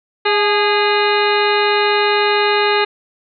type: harmonic tone with a mistuned harmonic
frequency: 411.1 Hz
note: G#4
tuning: 18 cents flat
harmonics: 1 / 2 / 3 / 4 / 5 / 6 / 7 / 9 / 10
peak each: -16 / -19 / -21 / -22 / -23 / -24 / -24 / -26 / -26 dBFS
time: 0.25-2.85 s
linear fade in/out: 10 ms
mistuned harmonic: 2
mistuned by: +52 cents
effects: none